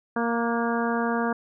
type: harmonic tone with a mistuned harmonic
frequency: 233.1 Hz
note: A#3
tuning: in tune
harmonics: 1 / 2 / 3 / 4 / 5 / 6 / 7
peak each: -26 / -29 / -31 / -32 / -33 / -34 / -34 dBFS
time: 0.16-1.33 s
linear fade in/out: 5 ms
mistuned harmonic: 6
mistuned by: +30 cents
effects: none